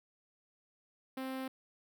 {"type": "tone with notch filter", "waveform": "sawtooth", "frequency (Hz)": 262.8, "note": "C4", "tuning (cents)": 8, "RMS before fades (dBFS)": -40, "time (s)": [1.17, 1.48], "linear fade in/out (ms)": 5, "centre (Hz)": 6700, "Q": 0.89, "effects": []}